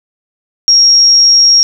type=tone; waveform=sine; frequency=5588 Hz; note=F8; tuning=in tune; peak=-3 dBFS; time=0.68-1.63 s; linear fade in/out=0 ms; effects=none